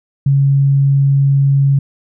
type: tone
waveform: sine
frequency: 138.59 Hz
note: C#3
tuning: in tune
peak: -8 dBFS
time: 0.26-1.79 s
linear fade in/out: 5 ms
effects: none